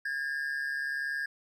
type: tone pair together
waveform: triangle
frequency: 1631 / 1772.2 Hz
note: G#6 / A6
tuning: -32 / +12 cents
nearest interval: minor second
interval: 144 cents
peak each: -30 / -36 dBFS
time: 0.05-1.26 s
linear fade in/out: 5 ms
effects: none